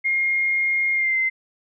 sine tone with pitch glide, 2134 to 2072 Hz, C7 to C7, +34 to -17 cents, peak -18 dBFS, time 0.04-1.3 s, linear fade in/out 20 ms, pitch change -51 cents, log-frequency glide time 0.93-1.18 s, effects none

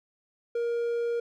triangle tone, 470.7 Hz, A#4, 17 cents sharp, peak -24 dBFS, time 0.55-1.2 s, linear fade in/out 5 ms, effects none

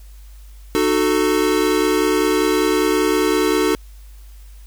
square chord, D# diminished, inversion none, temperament equal with one note detuned, 304.7 / 370 / 440 Hz, D#4 / F#4 / A4, -36 / 0 / 0 cents, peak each -20 dBFS, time 0.75-3.75 s, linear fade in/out 0 ms, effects added 50 Hz sine -37 dBFS peak until 4.66 s + white hiss -53 dBFS RMS until 4.66 s

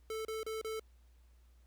square tone bursts, 440 Hz, A4, in tune, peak -38 dBFS, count 4, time 0.1-0.796 s, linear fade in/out 2 ms, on 150 ms, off 32 ms, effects added 60 Hz sine -60 dBFS peak until 1.66 s + pink hiss -75 dBFS RMS until 1.66 s

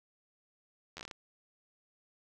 slowing click train, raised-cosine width 0.2 ms, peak -26 dBFS, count 8, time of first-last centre 0.97-1.112 s, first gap 11 ms, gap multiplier 1.2, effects none

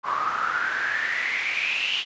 pink noise with band-pass filter sweep, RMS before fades -26 dBFS, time 0.03-2.05 s, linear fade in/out 50 ms, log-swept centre 1100 to 3000 Hz, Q 9.3, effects resampled to 16000 Hz

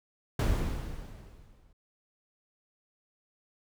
brown noise with exponential decay, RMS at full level -23 dBFS, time 0.39-1.73 s, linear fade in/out 5 ms, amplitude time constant 290 ms, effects none

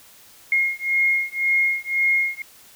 sine beating tone pair, 2145 / 2146.9 Hz, C7 / C7, +42 / +44 cents, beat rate 1.9 Hz, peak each -21 dBFS, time 0.52-2.42 s, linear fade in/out 2 ms, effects white hiss -49 dBFS RMS until 2.75 s

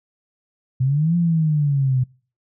sine exponential two-way sweep, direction up then down, 125.7 to 174.6 to 125.7 Hz, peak -15 dBFS, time 0.8-2.04 s, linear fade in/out 10 ms, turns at 1.16 s, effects noise-tail reverb RT60 0.4 s tail -25 dB re dry

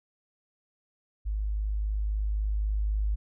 sine tone with level ramp, 51.91 Hz, G#1, in tune, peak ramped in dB -27 to -24 dBFS, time 1.25-3.16 s, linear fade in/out 20 ms, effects none

